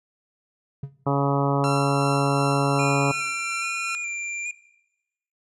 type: tone with exponential decay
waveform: triangle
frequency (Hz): 138.59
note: C#3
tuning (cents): 0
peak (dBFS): -23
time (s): 0.83-0.95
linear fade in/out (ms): 5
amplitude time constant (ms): 26
type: harmonic tone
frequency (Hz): 140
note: C#3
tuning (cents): +18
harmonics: 1 / 2 / 3 / 4 / 5 / 6 / 7 / 8 / 9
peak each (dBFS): -23 / -26 / -28 / -29 / -30 / -31 / -31 / -32 / -33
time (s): 1.06-3.12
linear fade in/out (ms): 10
type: tone with tremolo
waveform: sawtooth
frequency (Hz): 1354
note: E6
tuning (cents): +46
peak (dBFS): -24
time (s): 1.64-3.95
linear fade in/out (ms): 0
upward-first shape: sine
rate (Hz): 2.7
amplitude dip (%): 25
type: tone with vibrato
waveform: square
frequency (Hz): 2404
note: D7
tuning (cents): +40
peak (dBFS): -28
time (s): 2.79-4.51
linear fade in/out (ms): 2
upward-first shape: square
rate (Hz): 1.2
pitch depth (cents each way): 23
effects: noise-tail reverb RT60 1.0 s tail -20 dB re dry + resampled to 24000 Hz

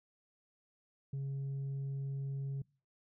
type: tone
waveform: sine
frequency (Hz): 137.3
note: C#3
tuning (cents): -16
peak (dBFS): -33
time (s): 1.13-2.62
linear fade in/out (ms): 5
effects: noise-tail reverb RT60 0.4 s tail -26 dB re dry + tanh soft clip ceiling -35 dBFS

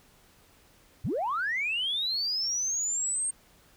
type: linear sweep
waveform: sine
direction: up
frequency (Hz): 62.7 to 8670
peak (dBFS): -26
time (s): 1.04-3.31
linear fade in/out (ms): 10
effects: tanh soft clip ceiling -22 dBFS + pink hiss -60 dBFS RMS until 3.76 s

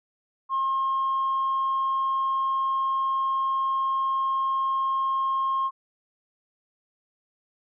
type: tone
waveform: sine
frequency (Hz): 1071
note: C6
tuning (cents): +40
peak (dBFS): -21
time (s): 0.49-5.71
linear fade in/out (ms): 50
effects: tanh soft clip ceiling -19 dBFS

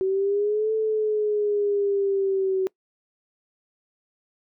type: exponential two-way sweep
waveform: sine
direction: up then down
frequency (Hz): 376.5 to 440 to 376.5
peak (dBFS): -20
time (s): 0.01-2.67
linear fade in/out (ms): 0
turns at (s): 0.73
effects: noise-tail reverb RT60 0.1 s tail -23 dB re dry

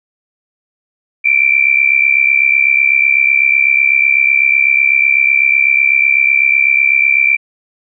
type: tone with amplitude modulation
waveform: sine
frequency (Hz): 2349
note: D7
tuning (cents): 0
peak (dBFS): -4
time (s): 1.24-7.37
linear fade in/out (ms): 20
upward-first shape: sine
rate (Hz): 68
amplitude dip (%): 80
effects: none

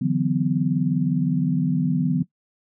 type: tone cluster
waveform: sine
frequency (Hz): 145.6 / 165.5 / 185.1 / 251.1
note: D3 / E3 / F#3 / B3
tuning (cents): -15 / +7 / +1 / +29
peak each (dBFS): -24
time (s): 0.01-2.23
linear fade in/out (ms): 10
effects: noise-tail reverb RT60 0.1 s tail -18 dB re dry

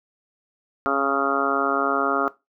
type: harmonic tone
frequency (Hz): 138.3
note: C#3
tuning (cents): -4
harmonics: 2 / 3 / 4 / 5 / 6 / 7 / 8 / 9 / 10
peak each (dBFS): -28 / -28 / -30 / -28 / -33 / -36 / -30 / -25 / -25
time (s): 0.86-2.28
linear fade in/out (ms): 0
effects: noise-tail reverb RT60 0.2 s tail -17 dB re dry

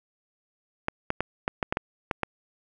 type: clicks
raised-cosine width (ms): 0.5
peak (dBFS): -10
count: 9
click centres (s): 0.884 / 1.104 / 1.206 / 1.479 / 1.628 / 1.725 / 1.771 / 2.112 / 2.233
effects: none

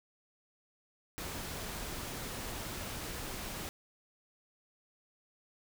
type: noise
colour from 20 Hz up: pink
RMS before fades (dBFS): -41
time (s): 1.18-3.69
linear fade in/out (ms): 0
effects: none

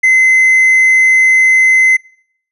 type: tone with hard clipping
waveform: sine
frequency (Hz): 2053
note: C7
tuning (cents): -33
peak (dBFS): -6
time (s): 0.03-1.97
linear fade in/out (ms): 10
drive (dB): 2
effects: noise-tail reverb RT60 0.7 s tail -26 dB re dry + resampled to 32000 Hz

